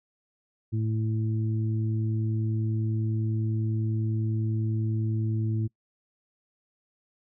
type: harmonic tone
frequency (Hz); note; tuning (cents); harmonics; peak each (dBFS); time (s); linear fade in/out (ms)
110; A2; 0; 1 / 2 / 3; -25 / -35 / -36; 0.72-5.68; 20
effects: noise-tail reverb RT60 0.1 s tail -24 dB re dry